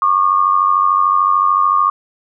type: tone pair together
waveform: sine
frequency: 1105 / 1198.5 Hz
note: C#6 / D6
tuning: -6 / +35 cents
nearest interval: minor second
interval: 141 cents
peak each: -13 dBFS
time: 0.02-1.9 s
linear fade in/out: 2 ms
effects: none